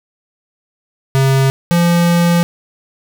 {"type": "tone pair in turn", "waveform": "square", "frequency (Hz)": [134.6, 172.01], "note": ["C3", "F3"], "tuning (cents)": [49, -26], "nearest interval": "major third", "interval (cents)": 425, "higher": "second", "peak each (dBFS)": -10, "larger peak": "neither", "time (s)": [[1.15, 1.5], [1.71, 2.43]], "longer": "second", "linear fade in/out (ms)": 0, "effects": []}